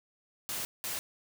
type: noise bursts at uneven times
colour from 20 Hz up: white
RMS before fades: -36 dBFS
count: 2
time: 0.49-0.65 / 0.84-0.99 s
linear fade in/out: 0 ms
effects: none